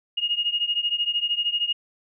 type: beating tone pair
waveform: sine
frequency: 2856 / 2869 Hz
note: F7 / F7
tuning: +38 / +46 cents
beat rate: 13 Hz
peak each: -24 / -26 dBFS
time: 0.17-1.73 s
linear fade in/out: 10 ms
effects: none